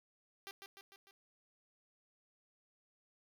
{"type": "tone with echo", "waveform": "5% pulse", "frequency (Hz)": 393.2, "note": "G4", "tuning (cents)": 5, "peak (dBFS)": -35, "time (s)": [0.47, 0.51], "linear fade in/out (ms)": 0, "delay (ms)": 150, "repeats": 4, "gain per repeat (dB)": -4, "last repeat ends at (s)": 1.11, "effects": []}